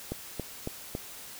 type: click train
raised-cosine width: 2 ms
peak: -19 dBFS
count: 4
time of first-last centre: 0.12-0.951 s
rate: 3.61 Hz
effects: white hiss -45 dBFS RMS until 1.39 s